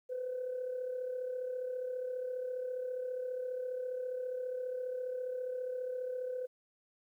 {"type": "tone with amplitude modulation", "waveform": "sine", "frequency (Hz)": 505, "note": "B4", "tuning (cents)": 39, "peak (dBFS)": -32, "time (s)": [0.09, 6.47], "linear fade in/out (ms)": 20, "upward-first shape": "sine", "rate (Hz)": 34.8, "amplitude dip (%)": 55, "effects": ["tanh soft clip ceiling -30 dBFS", "12-bit"]}